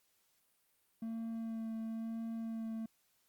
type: tone with vibrato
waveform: triangle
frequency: 225.4 Hz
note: A3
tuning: 42 cents sharp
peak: -36 dBFS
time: 1.02-2.86 s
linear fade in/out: 5 ms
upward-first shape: sine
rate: 1 Hz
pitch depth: 14 cents each way
effects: white hiss -75 dBFS RMS until 3.28 s + Opus 48 kbps